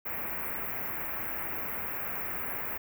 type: band-stop noise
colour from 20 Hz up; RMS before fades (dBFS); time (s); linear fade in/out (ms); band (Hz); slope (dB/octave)
white; -35; 0.05-2.78; 10; 2400 to 14000; 48
effects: none